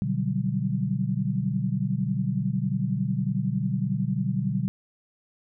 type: chord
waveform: sine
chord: G major seventh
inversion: first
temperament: equal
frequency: 123.47 / 146.83 / 185 / 196 Hz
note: B2 / D3 / F#3 / G3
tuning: 0 / 0 / 0 / 0 cents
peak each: -29 dBFS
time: 0.02-4.68 s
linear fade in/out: 0 ms
effects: none